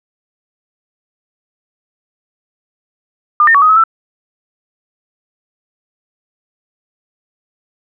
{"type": "tone with pitch steps", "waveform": "sine", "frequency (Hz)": [1205, 1820, 1131, 1253, 1286, 1331], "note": ["D6", "A#6", "C#6", "D#6", "E6", "E6"], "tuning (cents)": [44, -42, 34, 12, -43, 16], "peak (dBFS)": -5, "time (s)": [3.4, 3.838], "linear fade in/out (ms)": 2, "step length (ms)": 73, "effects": []}